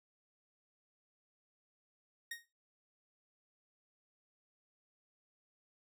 sawtooth tone with exponential decay, 1864.7 Hz, A#6, in tune, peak -35 dBFS, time 2.31-2.46 s, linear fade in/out 5 ms, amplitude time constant 32 ms, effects noise-tail reverb RT60 0.3 s tail -18 dB re dry

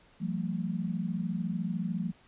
sine tone cluster, 171.2 / 191.1 / 224.9 Hz, F3 / G3 / A3, -34 / -44 / +38 cents, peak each -33 / -34 / -36 dBFS, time 0.2-2.12 s, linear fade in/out 20 ms, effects pink hiss -61 dBFS RMS until 2.27 s + resampled to 8000 Hz

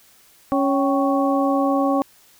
harmonic tone with a mistuned harmonic, 277.2 Hz, C#4, in tune, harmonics 1 / 2 / 3 / 4, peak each -19 / -22 / -24 / -25 dBFS, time 0.52-2.02 s, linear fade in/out 0 ms, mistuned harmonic 3, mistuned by -110 cents, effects white hiss -53 dBFS RMS until 2.39 s

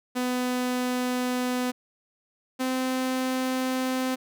sawtooth tone pair in turn, 250 / 258.2 Hz, B3 / C4, +21 / -23 cents, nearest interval minor second, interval 56 cents, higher second, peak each -21 dBFS, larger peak neither, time 0.15-1.72 / 2.59-4.16 s, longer neither, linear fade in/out 20 ms, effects none

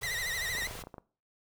pink band-stop noise, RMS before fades -43 dBFS, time 0.01-0.83 s, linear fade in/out 10 ms, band 170 to 390 Hz, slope 96 dB/octave
sawtooth tone with vibrato, 1941 Hz, B6, 31 cents flat, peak -29 dBFS, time 0.03-0.67 s, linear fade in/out 2 ms, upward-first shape triangle, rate 13 Hz, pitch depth 120 cents each way
clicks, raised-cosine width 1 ms, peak -30 dBFS, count 11, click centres 0.551 / 0.585 / 0.622 / 0.673 / 0.711 / 0.754 / 0.791 / 0.838 / 0.871 / 0.942 / 0.982 s
effects noise-tail reverb RT60 0.4 s tail -20 dB re dry

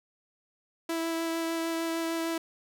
sawtooth tone with vibrato, 329.6 Hz, E4, in tune, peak -25 dBFS, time 0.89-2.38 s, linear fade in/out 5 ms, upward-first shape sine, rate 6.6 Hz, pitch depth 10 cents each way, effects none

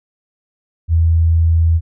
sine tone, 82.41 Hz, E2, in tune, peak -9 dBFS, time 0.88-1.81 s, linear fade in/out 50 ms, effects none

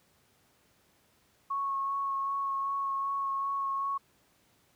sine tone with vibrato, 1100 Hz, C#6, 14 cents flat, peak -29 dBFS, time 1.5-3.98 s, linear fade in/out 10 ms, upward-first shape sine, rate 2.6 Hz, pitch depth 13 cents each way, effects pink hiss -67 dBFS RMS until 4.75 s + high-pass 80 Hz 12 dB/octave

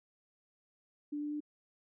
sine tone with pitch steps, 293.7 / 295.6 / 297.5 Hz, D4 / D4 / D4, 0 / +11 / +22 cents, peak -35 dBFS, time 1.12-1.405 s, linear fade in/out 10 ms, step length 95 ms, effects none

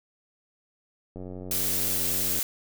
click train, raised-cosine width 2 ms, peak -26 dBFS, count 114, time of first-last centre 1.16-2.39 s, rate 91.9 Hz
blue noise, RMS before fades -27 dBFS, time 1.51-2.43 s, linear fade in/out 2 ms
effects none

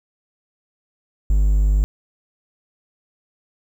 triangle tone, 50.4 Hz, G1, 49 cents sharp, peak -11 dBFS, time 1.3-1.84 s, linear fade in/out 0 ms, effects 8-bit

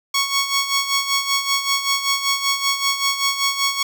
10% pulse tone with tremolo, 1108.7 Hz, C#6, in tune, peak -7 dBFS, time 0.14-3.83 s, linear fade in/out 5 ms, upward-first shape sine, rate 5.2 Hz, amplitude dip 65%, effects none

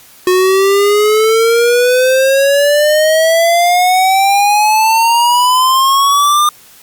square exponential sweep, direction up, 363.1 to 1213 Hz, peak -8 dBFS, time 0.27-6.49 s, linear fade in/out 2 ms, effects white hiss -41 dBFS RMS until 6.82 s + Opus 48 kbps

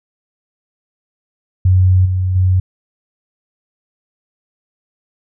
sine tone with level steps, 92.5 Hz, F#2, in tune, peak -7 / -13 / -9 dBFS, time 1.65-2.6 s, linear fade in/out 5 ms, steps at 2.05 / 2.35 s, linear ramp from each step 10 ms, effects none

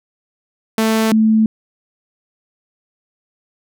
sawtooth / sine tone pair in turn, 221.4 / 219.4 Hz, A3 / A3, +11 / -5 cents, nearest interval unison, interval 16 cents, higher first, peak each -9 dBFS, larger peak neither, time 0.78-1.12 / 1.12-1.46 s, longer neither, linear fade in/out 2 ms, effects none

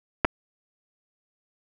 clicks, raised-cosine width 0.5 ms, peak -5 dBFS, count 2, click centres 0.247 / 0.25 s, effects none

